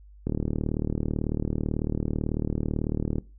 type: click train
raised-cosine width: 3 ms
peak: -14 dBFS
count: 112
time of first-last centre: 0.27-3.183 s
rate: 38.1 Hz
effects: noise-tail reverb RT60 0.3 s tail -20 dB re dry + added 50 Hz sine -47 dBFS peak until 3.38 s